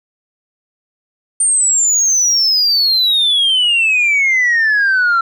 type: exponential sweep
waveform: sine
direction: down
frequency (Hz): 8940 to 1344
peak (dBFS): -8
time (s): 1.4-5.21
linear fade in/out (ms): 5
effects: tanh soft clip ceiling -8 dBFS